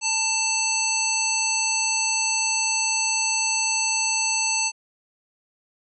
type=harmonic tone with a mistuned harmonic; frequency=888 Hz; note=A5; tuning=16 cents sharp; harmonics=1 / 3 / 5 / 7 / 9; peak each=-30 / -26 / -29 / -26 / -26 dBFS; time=0.01-4.72 s; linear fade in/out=50 ms; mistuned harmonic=9; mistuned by=-19 cents; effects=none